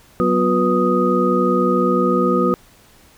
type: tone cluster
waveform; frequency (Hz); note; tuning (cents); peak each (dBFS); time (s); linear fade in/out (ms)
sine; 186.5 / 246.7 / 357.4 / 491.3 / 1247; F#3 / B3 / F4 / B4 / D#6; +14 / -2 / +40 / -9 / +3; -20; 0.2-2.54; 0
effects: pink hiss -50 dBFS RMS until 3.17 s